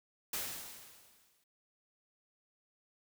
white noise with exponential decay, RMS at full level -36 dBFS, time 0.33-1.44 s, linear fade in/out 5 ms, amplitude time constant 240 ms, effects none

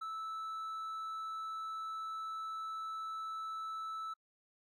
sine tone with hard clipping, 1312 Hz, E6, 9 cents flat, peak -40 dBFS, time 0.01-4.14 s, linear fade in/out 10 ms, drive 3 dB, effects AAC 64 kbps

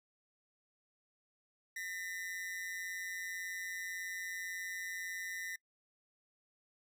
45% pulse ring-modulated tone, 1909 Hz, A#6, 41 cents sharp, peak -37 dBFS, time 1.76-5.56 s, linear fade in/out 5 ms, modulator 90.9 Hz, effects noise-tail reverb RT60 0.1 s tail -25 dB re dry

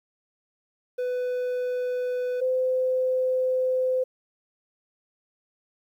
triangle / sine tone pair in turn, 498.3 / 512.9 Hz, B4 / C5, +15 / -35 cents, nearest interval unison, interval 50 cents, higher second, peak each -23 / -21 dBFS, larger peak second, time 0.98-2.41 / 2.41-4.04 s, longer second, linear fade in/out 10 ms, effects 10-bit

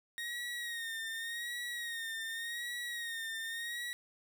30% pulse tone with vibrato, 1864.7 Hz, A#6, in tune, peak -35 dBFS, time 0.18-3.93 s, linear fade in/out 0 ms, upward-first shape sine, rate 0.87 Hz, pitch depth 60 cents each way, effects none

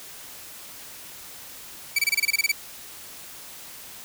sawtooth tone bursts, 2300 Hz, D7, 37 cents flat, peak -15 dBFS, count 11, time 1.96-2.518 s, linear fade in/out 5 ms, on 28 ms, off 25 ms, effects white hiss -42 dBFS RMS until 4.04 s

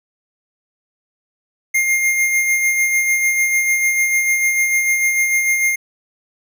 square tone with tremolo, 2120 Hz, C7, 22 cents sharp, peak -13 dBFS, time 1.74-5.76 s, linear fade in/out 10 ms, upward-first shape sine, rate 6.7 Hz, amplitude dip 40%, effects none

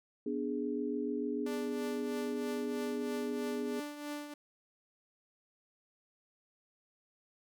sine chord, G# diminished, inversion first, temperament equal, 246.9 / 293.7 / 415.3 Hz, B3 / D4 / G#4, 0 / 0 / 0 cents, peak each -37 dBFS, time 0.26-3.8 s, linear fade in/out 5 ms
sawtooth tone with tremolo, 293.7 Hz, D4, in tune, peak -33 dBFS, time 1.46-4.34 s, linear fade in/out 5 ms, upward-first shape triangle, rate 3.1 Hz, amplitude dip 65%
effects none

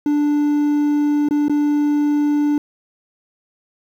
triangle tone with dropouts, 293.8 Hz, D4, 1 cent sharp, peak -12 dBFS, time 0.06-2.58 s, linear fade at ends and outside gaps 2 ms, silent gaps 1.287-1.309 / 1.483-1.496 s, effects 8-bit

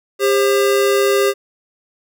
square tone pair together, 400.2 / 534.2 Hz, G4 / C5, +36 / +36 cents, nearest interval perfect fourth, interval 500 cents, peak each -14 / -19 dBFS, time 0.19-1.34 s, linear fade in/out 50 ms, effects none

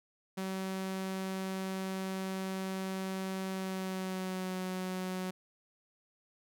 sawtooth tone with pitch glide, 190 to 185.23 Hz, F#3 to F#3, +46 to +2 cents, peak -31 dBFS, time 0.37-5.31 s, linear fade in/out 10 ms, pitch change -44 cents, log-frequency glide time 3.49-4.57 s, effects none

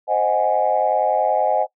sine chord, Ab dominant seventh, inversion first, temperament equal, 523.3 / 622.3 / 740 / 830.6 Hz, C5 / Eb5 / Gb5 / Ab5, 0 / 0 / 0 / 0 cents, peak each -23 / -20 / -20 / -20 dBFS, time 0.07-1.67 s, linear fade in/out 50 ms, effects noise-tail reverb RT60 0.1 s tail -21 dB re dry + tanh soft clip ceiling -6 dBFS

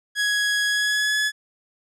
sawtooth tone with pitch glide, 1668 to 1704 Hz, G#6 to G#6, +7 to +44 cents, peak -16 dBFS, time 0.15-1.32 s, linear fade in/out 50 ms, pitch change +37 cents, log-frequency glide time 0.66-1.18 s, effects low-pass 9000 Hz 12 dB/octave

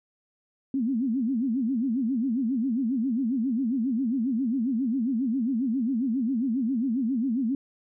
sine tone with vibrato, 246.1 Hz, B3, 6 cents flat, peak -23 dBFS, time 0.74-7.55 s, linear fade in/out 2 ms, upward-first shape sine, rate 7.4 Hz, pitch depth 220 cents each way, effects none

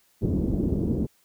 white low-pass noise, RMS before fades -25 dBFS, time 0.21-1.07 s, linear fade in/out 20 ms, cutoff 330 Hz, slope 24 dB/octave, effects white hiss -64 dBFS RMS until 1.24 s

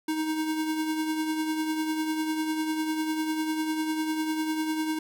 square tone with tremolo, 313.4 Hz, D#4, 13 cents sharp, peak -25 dBFS, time 0.08-4.99 s, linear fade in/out 5 ms, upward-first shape triangle, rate 10 Hz, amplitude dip 50%, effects none

